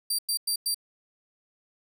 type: tone bursts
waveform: 20% pulse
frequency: 4700 Hz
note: D8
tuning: 1 cent sharp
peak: -19 dBFS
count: 4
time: 0.1-0.745 s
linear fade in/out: 5 ms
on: 87 ms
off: 99 ms
effects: none